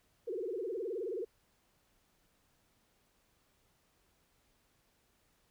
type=tone with vibrato; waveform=sine; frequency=412 Hz; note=G#4; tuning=14 cents flat; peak=-35 dBFS; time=0.27-1.25 s; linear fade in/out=10 ms; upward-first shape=sine; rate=19 Hz; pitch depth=270 cents each way; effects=pink hiss -73 dBFS RMS until 5.5 s